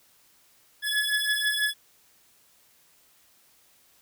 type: beating tone pair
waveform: 25% pulse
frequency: 1700 / 1706.1 Hz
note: G#6 / G#6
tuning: +40 / +46 cents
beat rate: 6.1 Hz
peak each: -23 dBFS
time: 0.82-1.74 s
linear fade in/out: 50 ms
effects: white hiss -61 dBFS RMS until 4.01 s